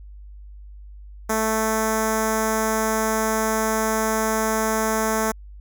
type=tone with notch filter; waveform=5% pulse; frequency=220 Hz; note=A3; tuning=in tune; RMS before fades=-22 dBFS; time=1.29-5.32 s; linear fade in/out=10 ms; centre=2800 Hz; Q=0.5; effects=added 50 Hz sine -38 dBFS peak until 5.6 s